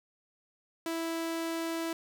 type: tone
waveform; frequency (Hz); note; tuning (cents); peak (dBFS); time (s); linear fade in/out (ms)
sawtooth; 329.6; E4; 0; -28; 0.86-1.93; 2
effects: 10-bit